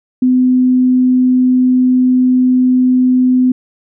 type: tone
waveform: sine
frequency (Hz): 253.6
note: B3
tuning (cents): +46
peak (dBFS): -7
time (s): 0.22-3.52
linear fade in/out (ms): 5
effects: none